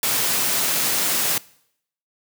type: high-pass noise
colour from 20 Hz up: white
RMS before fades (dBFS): -21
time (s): 0.03-1.38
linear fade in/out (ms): 2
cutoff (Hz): 110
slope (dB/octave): 96
effects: noise-tail reverb RT60 0.7 s tail -22 dB re dry